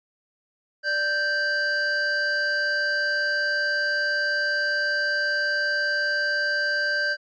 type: tone pair together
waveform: square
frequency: 587.3 / 1564.9 Hz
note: D5 / G6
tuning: 0 / -3 cents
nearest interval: octave + perfect fourth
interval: 1697 cents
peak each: -32 / -23 dBFS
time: 0.83-7.17 s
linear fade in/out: 50 ms
effects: resampled to 16000 Hz

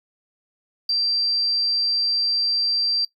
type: tone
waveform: triangle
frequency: 4705 Hz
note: D8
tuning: 2 cents sharp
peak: -15 dBFS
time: 0.89-3.05 s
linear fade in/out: 5 ms
effects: noise-tail reverb RT60 0.1 s tail -20 dB re dry + tanh soft clip ceiling -17 dBFS

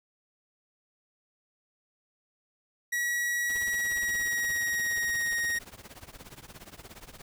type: tone with pitch glide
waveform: 45% pulse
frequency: 1921 to 1872.8 Hz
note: B6 to A#6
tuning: -48 to +8 cents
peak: -27 dBFS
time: 2.92-5.59 s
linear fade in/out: 10 ms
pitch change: -44 cents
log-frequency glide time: 3.63-5.32 s
type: noise with tremolo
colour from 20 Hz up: pink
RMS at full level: -44 dBFS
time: 3.49-7.22 s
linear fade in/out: 5 ms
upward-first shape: triangle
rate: 17 Hz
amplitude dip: 95%
effects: none

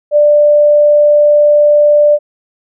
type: tone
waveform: sine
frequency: 591 Hz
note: D5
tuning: 11 cents sharp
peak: -4 dBFS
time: 0.11-2.19 s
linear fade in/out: 50 ms
effects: none

